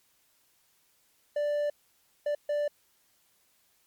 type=tone bursts at uneven times; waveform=triangle; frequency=587.3 Hz; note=D5; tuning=in tune; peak=-24 dBFS; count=3; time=1.36-1.7 / 2.26-2.35 / 2.49-2.68 s; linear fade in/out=5 ms; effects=white hiss -68 dBFS RMS until 3.86 s + MP3 96 kbps